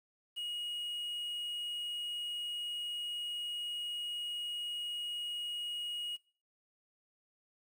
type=tone with quantisation; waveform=triangle; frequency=2889 Hz; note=F#7; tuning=42 cents flat; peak=-35 dBFS; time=0.36-6.17 s; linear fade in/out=20 ms; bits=10; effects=noise-tail reverb RT60 0.4 s tail -20 dB re dry